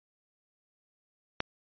click, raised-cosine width 0.3 ms, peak -12 dBFS, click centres 1.404 s, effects resampled to 11025 Hz

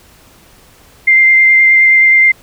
sine tone with vibrato, 2093 Hz, C7, in tune, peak -4 dBFS, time 1.07-2.32 s, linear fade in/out 10 ms, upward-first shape triangle, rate 9.5 Hz, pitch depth 14 cents each way, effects pink hiss -44 dBFS RMS until 2.42 s

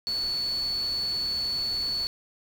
sine tone in noise, 4435 Hz, C#8, in tune, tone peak -26 dBFS, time 0.07-2.07 s, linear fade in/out 0 ms, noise pink, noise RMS -43 dBFS, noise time 0.07-2.07 s, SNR +14 dB, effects none

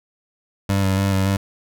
25% pulse tone with vibrato, 97.1 Hz, G2, 16 cents flat, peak -13 dBFS, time 0.69-1.37 s, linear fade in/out 5 ms, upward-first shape square, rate 3.5 Hz, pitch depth 21 cents each way, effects none

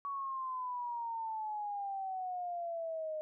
sine exponential sweep, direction down, 1127 to 614 Hz, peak -36 dBFS, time 0.05-3.21 s, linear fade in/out 0 ms, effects none

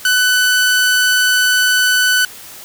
sawtooth tone, 1498 Hz, F#6, 21 cents sharp, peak -7 dBFS, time 0.05-2.25 s, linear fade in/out 2 ms, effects white hiss -35 dBFS RMS until 2.64 s

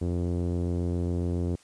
sawtooth tone with low-pass filter, 87.31 Hz, F2, in tune, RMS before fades -28 dBFS, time 0.01-1.56 s, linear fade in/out 10 ms, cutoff 400 Hz, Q 1.5, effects white hiss -58 dBFS RMS until 1.63 s + resampled to 22050 Hz

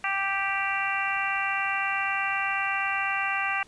harmonic tone, 392 Hz, G4, in tune, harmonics 2 / 3 / 4 / 5 / 6 / 7, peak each -32 / -32 / -32 / -32 / -32 / -32 dBFS, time 0.04-3.63 s, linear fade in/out 2 ms, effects pink hiss -56 dBFS RMS until 3.67 s + resampled to 22050 Hz

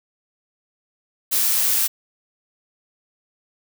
blue noise with amplitude modulation, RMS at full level -18 dBFS, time 1.31-1.88 s, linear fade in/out 20 ms, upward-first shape sine, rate 109 Hz, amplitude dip 25%, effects none

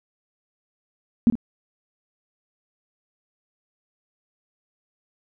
sine tone with echo, 233.1 Hz, A#3, in tune, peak -11 dBFS, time 1.27-1.3 s, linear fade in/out 0 ms, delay 54 ms, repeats 1, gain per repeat -12 dB, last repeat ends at 1.354 s, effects none

